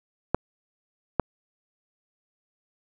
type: clicks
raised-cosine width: 1 ms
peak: -6 dBFS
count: 2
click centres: 0.346 / 1.197 s
effects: none